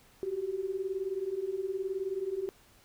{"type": "beating tone pair", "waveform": "sine", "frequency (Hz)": [370, 389], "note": ["F#4", "G4"], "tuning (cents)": [0, -13], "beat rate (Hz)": 19, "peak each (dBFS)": [-36, -33], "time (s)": [0.23, 2.49], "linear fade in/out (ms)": 0, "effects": ["pink hiss -61 dBFS RMS until 2.84 s"]}